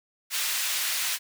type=high-pass noise; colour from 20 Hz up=pink; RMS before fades=-28 dBFS; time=0.3-1.19 s; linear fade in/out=50 ms; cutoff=2100 Hz; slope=12 dB/octave; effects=none